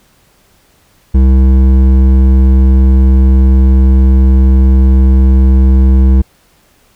sine tone with hard clipping, 65.41 Hz, C2, in tune, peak -5 dBFS, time 1.14-6.22 s, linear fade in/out 10 ms, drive 10 dB, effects pink hiss -50 dBFS RMS until 6.95 s

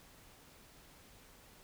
silence, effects pink hiss -60 dBFS RMS until 1.63 s

